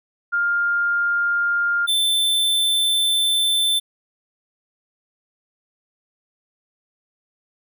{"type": "tone pair in turn", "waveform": ["sine", "square"], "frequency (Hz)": [1404, 3538], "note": ["F6", "A7"], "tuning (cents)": [9, 9], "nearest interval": "octave + major third", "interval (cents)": 1600, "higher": "second", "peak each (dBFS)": -17, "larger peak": "neither", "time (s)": [[0.32, 1.87], [1.87, 3.8]], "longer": "second", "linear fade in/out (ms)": 20, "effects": []}